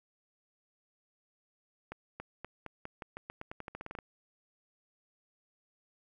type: accelerating click train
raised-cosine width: 0.5 ms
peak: -26 dBFS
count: 18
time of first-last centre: 1.92-3.988 s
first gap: 280 ms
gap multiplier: 0.88
effects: 11-bit